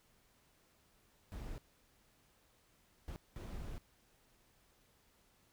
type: noise bursts at uneven times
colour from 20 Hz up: brown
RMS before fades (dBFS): -45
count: 3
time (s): 1.32-1.58 / 3.08-3.16 / 3.36-3.78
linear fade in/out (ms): 0
effects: pink hiss -71 dBFS RMS until 5.52 s